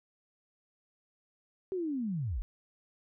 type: linear sweep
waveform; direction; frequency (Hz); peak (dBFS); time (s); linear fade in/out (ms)
sine; down; 388 to 35.21; -31; 1.72-2.42; 0
effects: none